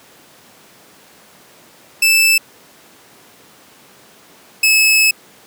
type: tone pair in turn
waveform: sawtooth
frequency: 2637 / 2592 Hz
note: E7 / E7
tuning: 0 / -30 cents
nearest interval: unison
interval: 30 cents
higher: first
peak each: -6 dBFS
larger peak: neither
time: 2.02-2.38 / 4.63-5.11 s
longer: second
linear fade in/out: 5 ms
effects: pink hiss -45 dBFS RMS until 5.46 s + high-pass 200 Hz 12 dB/octave